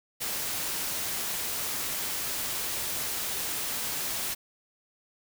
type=noise; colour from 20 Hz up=white; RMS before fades=-32 dBFS; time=0.2-4.35 s; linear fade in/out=20 ms; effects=none